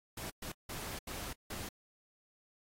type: noise bursts at uneven times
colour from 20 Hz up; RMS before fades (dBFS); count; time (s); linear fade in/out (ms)
pink; -43; 5; 0.17-0.3 / 0.42-0.52 / 0.69-0.99 / 1.07-1.33 / 1.5-1.69; 5
effects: AAC 48 kbps